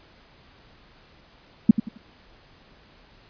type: tone with echo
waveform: sine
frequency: 220 Hz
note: A3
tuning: in tune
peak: -6 dBFS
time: 1.69-1.71 s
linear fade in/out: 5 ms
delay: 89 ms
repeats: 3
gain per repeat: -11 dB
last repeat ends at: 1.977 s
effects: pink hiss -54 dBFS RMS until 3.29 s + resampled to 11025 Hz